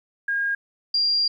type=tone pair in turn; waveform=sine; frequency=1624 / 4775 Hz; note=G#6 / D8; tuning=-39 / +28 cents; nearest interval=octave + perfect fifth; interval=1867 cents; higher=second; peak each=-21 / -18 dBFS; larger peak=second; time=0.28-0.55 / 0.94-1.28 s; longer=second; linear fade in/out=5 ms; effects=10-bit